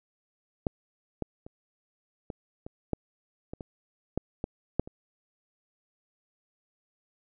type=clicks; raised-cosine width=2 ms; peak=-13 / -17 / -30 / -22 / -26 / -14 / -24 / -25 / -14 / -17 / -10 / -28 dBFS; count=12; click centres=0.668 / 1.223 / 1.465 / 2.302 / 2.665 / 2.933 / 3.535 / 3.608 / 4.176 / 4.441 / 4.796 / 4.875 s; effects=none

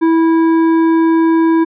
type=tone with hard clipping; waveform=sine; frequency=327.3 Hz; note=E4; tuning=12 cents flat; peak=-10 dBFS; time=0.01-1.65 s; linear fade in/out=20 ms; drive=9 dB; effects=resampled to 8000 Hz

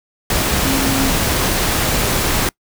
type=tone in noise; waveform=sine; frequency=269.1 Hz; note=C4; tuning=49 cents sharp; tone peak=-18 dBFS; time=0.65-1.1 s; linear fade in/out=2 ms; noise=pink; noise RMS=-17 dBFS; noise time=0.3-2.49 s; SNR=-4 dB; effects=noise-tail reverb RT60 0.1 s tail -25 dB re dry

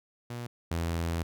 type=tone pair in turn; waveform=sawtooth; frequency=120 / 83.73 Hz; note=B2 / E2; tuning=-49 / +28 cents; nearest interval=tritone; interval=623 cents; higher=first; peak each=-32 / -25 dBFS; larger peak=second; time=0.3-0.47 / 0.71-1.23 s; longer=second; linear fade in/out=5 ms; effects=none

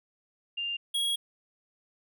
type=tone pair in turn; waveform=sine / square; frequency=2798 / 3307 Hz; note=F7 / G#7; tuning=+3 / -8 cents; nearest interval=minor third; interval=289 cents; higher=second; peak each=-30 / -27 dBFS; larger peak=second; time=0.57-0.77 / 0.94-1.16 s; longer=second; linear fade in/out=10 ms; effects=none

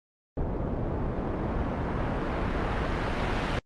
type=noise with low-pass filter sweep; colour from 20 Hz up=pink; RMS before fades=-29 dBFS; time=0.37-3.59 s; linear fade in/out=2 ms; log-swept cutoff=570 to 2800 Hz; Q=0.72; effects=Opus 32 kbps

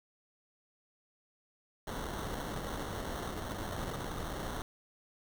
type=noise with sample-and-hold; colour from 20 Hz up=pink; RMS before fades=-39 dBFS; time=1.87-4.62 s; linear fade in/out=2 ms; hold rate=2450 Hz; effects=none

